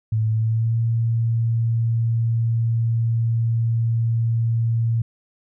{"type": "tone with pitch glide", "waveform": "sine", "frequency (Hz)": [110, 115], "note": ["A2", "A#2"], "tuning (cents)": [0, -23], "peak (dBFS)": -17, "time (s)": [0.12, 5.02], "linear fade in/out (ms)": 5, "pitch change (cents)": 77, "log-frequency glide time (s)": [0.3, 0.77], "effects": []}